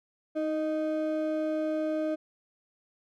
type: ring-modulated tone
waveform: triangle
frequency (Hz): 466.2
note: A#4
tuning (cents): 0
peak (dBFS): -22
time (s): 0.35-2.16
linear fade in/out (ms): 20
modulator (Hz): 153
effects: none